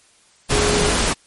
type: tone in noise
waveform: sine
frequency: 416 Hz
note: G#4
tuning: 3 cents sharp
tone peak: -20 dBFS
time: 0.51-0.91 s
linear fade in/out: 20 ms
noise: pink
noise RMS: -18 dBFS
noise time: 0.49-1.14 s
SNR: -5 dB
effects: white hiss -54 dBFS RMS until 1.26 s + MP3 48 kbps